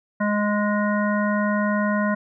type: harmonic tone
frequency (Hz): 207.7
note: G#3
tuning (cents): 0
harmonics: 1 / 3 / 5 / 7 / 9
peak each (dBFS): -21 / -26 / -28 / -29 / -31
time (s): 0.2-2.15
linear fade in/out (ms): 10
effects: none